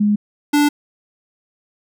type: tone pair in turn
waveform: sine / square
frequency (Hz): 207.7 / 292.5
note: G#3 / D4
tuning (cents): 0 / -7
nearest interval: tritone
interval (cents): 593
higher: second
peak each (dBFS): -12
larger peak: neither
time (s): 0-0.16 / 0.53-0.69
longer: neither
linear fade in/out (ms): 10
effects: none